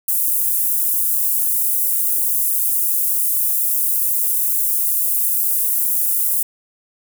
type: high-pass noise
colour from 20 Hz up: pink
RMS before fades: -18 dBFS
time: 0.08-6.43 s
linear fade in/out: 5 ms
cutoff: 11000 Hz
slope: 24 dB/octave
effects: none